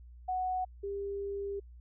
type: tone pair in turn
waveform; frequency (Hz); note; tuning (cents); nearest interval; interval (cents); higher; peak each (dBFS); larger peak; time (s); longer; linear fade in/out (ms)
sine; 740 / 399.3; F#5 / G4; 0 / +32; major seventh; 1068; first; -30 / -34; first; 0.28-0.65 / 0.83-1.6; second; 10
effects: added 60 Hz sine -49 dBFS peak until 1.8 s